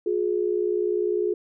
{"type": "tone pair together", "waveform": "sine", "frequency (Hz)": [359.9, 420], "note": ["F#4", "G#4"], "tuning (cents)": [-48, 19], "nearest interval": "minor third", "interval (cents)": 267, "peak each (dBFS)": -24, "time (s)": [0.06, 1.34], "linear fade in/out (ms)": 5, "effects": []}